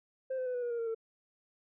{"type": "tone with pitch steps", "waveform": "sine", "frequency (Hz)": [523.3, 512.2, 501.4, 490.8, 480.4, 470.3, 460.3, 450.6], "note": ["C5", "C5", "B4", "B4", "B4", "A#4", "A#4", "A4"], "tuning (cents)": [0, -37, 26, -11, -48, 15, -22, 41], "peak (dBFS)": -30, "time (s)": [0.3, 0.948], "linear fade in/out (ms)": 10, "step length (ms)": 81, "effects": ["tanh soft clip ceiling -31 dBFS"]}